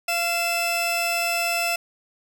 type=tone pair together; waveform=sawtooth; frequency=688 / 2635 Hz; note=F5 / E7; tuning=-26 / -1 cents; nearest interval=octave + major seventh; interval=2325 cents; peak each=-21 dBFS; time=0.08-1.76 s; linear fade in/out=5 ms; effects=none